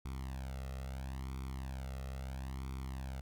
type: tone with flanger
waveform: sawtooth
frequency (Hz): 66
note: C2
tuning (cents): +16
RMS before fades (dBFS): -42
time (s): 0.05-3.21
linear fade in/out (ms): 5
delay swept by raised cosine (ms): 0.87 to 1.55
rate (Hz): 0.75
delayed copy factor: +0.85
effects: none